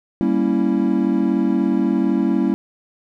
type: chord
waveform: triangle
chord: G diminished seventh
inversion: none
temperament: equal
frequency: 196 / 233.1 / 277.2 / 329.6 Hz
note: G3 / Bb3 / Db4 / Fb4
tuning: 0 / 0 / 0 / 0 cents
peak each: -19 dBFS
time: 0.21-2.54 s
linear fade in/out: 0 ms
effects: none